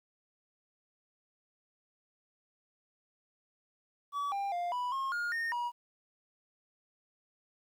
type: tone with pitch steps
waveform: triangle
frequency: 1142 / 796 / 701 / 986 / 1076 / 1422 / 1838 / 961 Hz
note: D6 / G5 / F5 / B5 / C6 / F6 / A#6 / B5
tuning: -49 / +26 / +6 / -3 / +48 / +31 / -25 / -48 cents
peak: -30 dBFS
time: 4.12-5.72 s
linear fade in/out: 50 ms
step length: 200 ms
effects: 11-bit